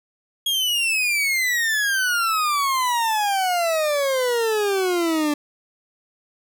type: exponential sweep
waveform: 40% pulse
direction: down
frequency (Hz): 3301 to 290.3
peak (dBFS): -18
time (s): 0.46-5.34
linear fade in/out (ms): 5
effects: none